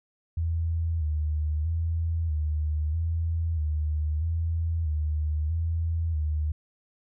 sine tone with vibrato, 79.4 Hz, D#2, 36 cents sharp, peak -24 dBFS, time 0.37-6.52 s, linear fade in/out 5 ms, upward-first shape square, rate 0.78 Hz, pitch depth 67 cents each way, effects none

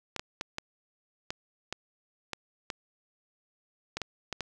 clicks, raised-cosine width 0.2 ms, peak -16 dBFS, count 12, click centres 0.163 / 0.195 / 0.411 / 0.584 / 1.305 / 1.726 / 2.333 / 2.702 / 3.97 / 4.017 / 4.327 / 4.407 s, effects none

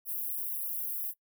white high-pass noise, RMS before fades -35 dBFS, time 0.05-1.14 s, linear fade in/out 50 ms, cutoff 11000 Hz, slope 48 dB/octave, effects noise-tail reverb RT60 0.1 s tail -21 dB re dry

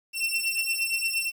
sawtooth beating tone pair, 2699 / 2707.6 Hz, E7 / E7, +40 / +46 cents, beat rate 8.6 Hz, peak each -25 dBFS, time 0.13-1.32 s, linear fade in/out 50 ms, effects 9-bit

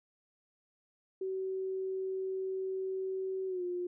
sine tone with pitch glide, 379.5 to 356.1 Hz, F#4 to F4, +44 to +34 cents, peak -33 dBFS, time 1.21-3.87 s, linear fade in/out 5 ms, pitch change -110 cents, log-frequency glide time 3.47-3.63 s, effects none

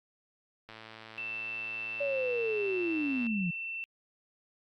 click train, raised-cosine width 0.3 ms, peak -31 dBFS, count 287, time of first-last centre 0.69-3.267 s, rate 111 Hz
sine tone with pitch glide, 2668 to 2685 Hz, E7 to E7, +20 to +31 cents, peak -35 dBFS, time 1.18-3.84 s, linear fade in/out 0 ms, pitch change +11 cents, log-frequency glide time 1.81-3.63 s
sine linear sweep, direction down, 576 to 164.81 Hz, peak -29 dBFS, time 2-3.51 s, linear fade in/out 10 ms
effects Opus 48 kbps

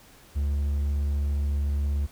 triangle tone, 71.6 Hz, D2, 43 cents flat, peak -21 dBFS, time 0.35-2.07 s, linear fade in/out 20 ms, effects pink hiss -53 dBFS RMS until 2.11 s

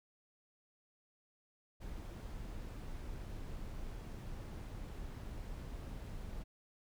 brown noise, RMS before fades -45 dBFS, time 1.8-6.44 s, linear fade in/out 20 ms, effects none

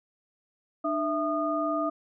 sine tone cluster, 300 / 660 / 1225 Hz, D4 / E5 / D#6, +37 / +2 / -27 cents, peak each -30 / -29 / -30 dBFS, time 0.84-1.9 s, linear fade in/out 10 ms, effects none

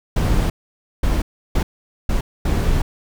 brown noise bursts at uneven times, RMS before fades -17 dBFS, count 5, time 0.16-0.5 / 1.03-1.22 / 1.55-1.63 / 2.09-2.21 / 2.45-2.82 s, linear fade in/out 5 ms, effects none

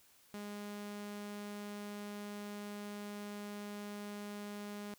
sawtooth tone, 205.9 Hz, G#3, 15 cents flat, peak -39 dBFS, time 0.34-4.94 s, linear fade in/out 0 ms, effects white hiss -66 dBFS RMS until 4.98 s

